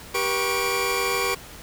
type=tone cluster; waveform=sawtooth; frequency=391.1 / 482.5 / 1106 / 2359 Hz; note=G4 / B4 / C#6 / D7; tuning=-4 / -40 / -4 / +7 cents; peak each=-24 dBFS; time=0.14-1.35 s; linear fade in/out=10 ms; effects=pink hiss -42 dBFS RMS until 1.62 s